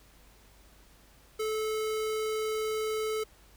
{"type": "tone", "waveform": "square", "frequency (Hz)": 434.5, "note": "A4", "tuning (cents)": -22, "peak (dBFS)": -30, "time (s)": [1.39, 3.24], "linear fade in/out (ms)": 10, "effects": ["added 50 Hz sine -59 dBFS peak until 3.56 s", "pink hiss -60 dBFS RMS until 3.56 s"]}